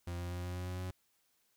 40% pulse tone with pitch steps, 87.1 / 87.86 / 88.62 / 89.39 / 90.17 / 90.96 / 91.75 Hz, F2 / F2 / F2 / F2 / F#2 / F#2 / F#2, -4 / +11 / +26 / +41 / -44 / -29 / -14 cents, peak -37 dBFS, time 0.07-0.91 s, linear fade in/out 5 ms, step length 120 ms, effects white hiss -75 dBFS RMS until 1.56 s

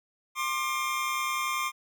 25% pulse tone pair together, 1063.7 / 1194 Hz, C6 / D6, +28 / +28 cents, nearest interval major second, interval 200 cents, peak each -27 dBFS, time 0.35-1.72 s, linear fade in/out 50 ms, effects none

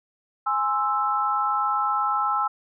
sine chord, Ab augmented, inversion none, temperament equal, 830.6 / 1046.5 / 1318.5 Hz, Ab5 / C6 / E6, 0 / 0 / 0 cents, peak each -26 / -28 / -23 dBFS, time 0.46-2.48 s, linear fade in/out 10 ms, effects none

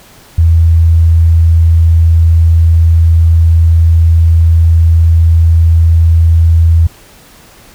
sine tone, 82.41 Hz, E2, in tune, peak -3 dBFS, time 0.38-6.87 s, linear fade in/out 5 ms, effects pink hiss -39 dBFS RMS until 7.74 s

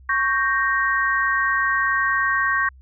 sine chord, G diminished, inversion second, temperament equal, 1108.7 / 1568 / 1864.7 Hz, Db6 / G6 / Bb6, 0 / 0 / 0 cents, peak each -22 dBFS, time 0.09-2.69 s, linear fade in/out 5 ms, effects added 65 Hz sine -44 dBFS peak until 2.81 s

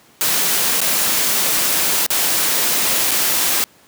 white noise with dropouts, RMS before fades -17 dBFS, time 0.21-3.64 s, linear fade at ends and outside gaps 0 ms, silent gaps 0.805-0.815 / 2.064-2.104 / 3.109-3.115 s, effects pink hiss -50 dBFS RMS until 3.87 s + high-pass 150 Hz 12 dB/octave

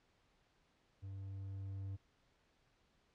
triangle tone with level ramp, 97.2 Hz, G2, 14 cents flat, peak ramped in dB -43 to -39 dBFS, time 1.02-1.97 s, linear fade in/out 20 ms, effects pink hiss -75 dBFS RMS until 3.14 s + low-pass 5000 Hz 12 dB/octave

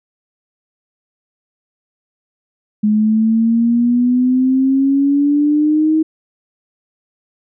sine exponential sweep, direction up, 210 to 317.5 Hz, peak -10 dBFS, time 2.83-6.03 s, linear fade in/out 10 ms, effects none

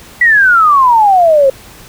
sine exponential sweep, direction down, 1975.5 to 523.3 Hz, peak -4 dBFS, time 0.21-1.5 s, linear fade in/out 5 ms, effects pink hiss -36 dBFS RMS until 1.88 s

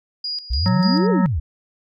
sine tone with tremolo, 4876 Hz, D#8, 36 cents flat, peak -23 dBFS, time 0.24-1.07 s, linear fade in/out 5 ms, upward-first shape square, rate 3.4 Hz, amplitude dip 75%
sine exponential two-way sweep, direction up then down, 55 to 488.3 to 63.9 Hz, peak -18 dBFS, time 0.5-1.4 s, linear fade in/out 10 ms, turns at 1.1 s
harmonic tone, 185 Hz, F#3, in tune, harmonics 1 / 3 / 5 / 7 / 9 / 10, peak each -16 / -30 / -27 / -30 / -39 / -35 dBFS, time 0.66-1.26 s, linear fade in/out 0 ms
effects none

